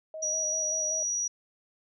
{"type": "tone with vibrato", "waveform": "sine", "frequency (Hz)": 622.3, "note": "D#5", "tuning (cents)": 0, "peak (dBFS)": -36, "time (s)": [0.14, 1.03], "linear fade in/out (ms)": 2, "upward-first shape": "square", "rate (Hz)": 5.2, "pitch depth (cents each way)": 25}
{"type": "tone", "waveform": "sine", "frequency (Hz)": 5800, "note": "F#8", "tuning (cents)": -35, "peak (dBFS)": -27, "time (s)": [0.22, 1.28], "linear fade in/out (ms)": 10}
{"effects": []}